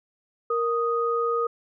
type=tone pair together; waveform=sine; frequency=466.6 / 1244.5 Hz; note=A#4 / D#6; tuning=+2 / 0 cents; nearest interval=octave + perfect fourth; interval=1698 cents; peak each=-24 / -25 dBFS; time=0.5-1.47 s; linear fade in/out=5 ms; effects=none